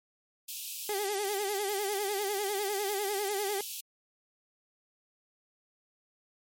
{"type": "high-pass noise", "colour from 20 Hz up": "white", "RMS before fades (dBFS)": -39, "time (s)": [0.48, 3.81], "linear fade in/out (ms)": 10, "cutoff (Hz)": 2500, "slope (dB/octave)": 96}
{"type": "tone with vibrato", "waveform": "30% pulse", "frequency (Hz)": 403.1, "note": "G4", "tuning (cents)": 48, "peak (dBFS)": -28, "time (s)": [0.89, 3.61], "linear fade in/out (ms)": 2, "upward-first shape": "sine", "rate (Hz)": 10, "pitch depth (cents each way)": 87}
{"effects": ["MP3 64 kbps"]}